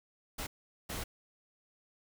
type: noise bursts at uneven times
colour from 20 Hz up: pink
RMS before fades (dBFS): -39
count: 2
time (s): 0.38-0.47 / 0.89-1.04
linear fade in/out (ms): 10
effects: none